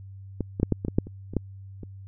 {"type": "clicks", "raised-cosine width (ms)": 3, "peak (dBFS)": [-14, -15, -7, -9, -16, -14, -7, -25, -23, -10, -24], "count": 11, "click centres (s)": [0.407, 0.599, 0.631, 0.723, 0.849, 0.883, 0.985, 1.07, 1.336, 1.367, 1.833], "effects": ["added 97 Hz sine -40 dBFS peak until 2.07 s"]}